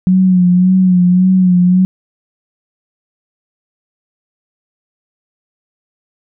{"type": "tone with vibrato", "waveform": "sine", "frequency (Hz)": 182.7, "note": "F#3", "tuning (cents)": -22, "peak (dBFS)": -6, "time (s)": [0.07, 1.85], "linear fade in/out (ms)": 0, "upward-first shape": "sine", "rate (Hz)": 1.8, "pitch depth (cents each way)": 45, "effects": []}